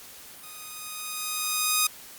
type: tone with level ramp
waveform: 5% pulse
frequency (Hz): 1244.5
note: D#6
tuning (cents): 0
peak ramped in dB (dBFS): -31 to -8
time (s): 0.43-1.87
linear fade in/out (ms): 5
effects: white hiss -46 dBFS RMS until 2.18 s + Opus 48 kbps